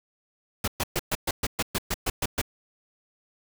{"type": "noise bursts", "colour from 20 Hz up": "pink", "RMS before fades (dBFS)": -26, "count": 12, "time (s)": [0.64, 2.416], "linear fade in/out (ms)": 5, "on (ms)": 38, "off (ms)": 120, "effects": []}